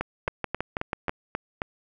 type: two click trains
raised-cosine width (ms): 0.5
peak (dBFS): -12 / -12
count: 6 / 7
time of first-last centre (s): 0.28-1.094 / 0.01-1.619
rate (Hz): 6.14 / 3.73
effects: none